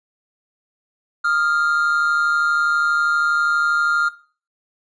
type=tone pair together; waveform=triangle; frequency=1244.5 / 1396.9 Hz; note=D#6 / F6; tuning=0 / 0 cents; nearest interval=major second; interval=200 cents; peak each=-22 / -15 dBFS; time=1.24-4.09 s; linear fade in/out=10 ms; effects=noise-tail reverb RT60 0.4 s tail -17 dB re dry + resampled to 22050 Hz